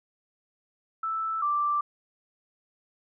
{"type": "tone pair in turn", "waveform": "sine", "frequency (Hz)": [1318.5, 1174.6], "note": ["E6", "D6"], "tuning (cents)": [0, 0], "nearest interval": "major second", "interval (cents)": 200, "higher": "first", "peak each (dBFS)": [-27, -23], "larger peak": "second", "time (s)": [[1.03, 1.42], [1.42, 1.81]], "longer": "neither", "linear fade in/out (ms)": 5, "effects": []}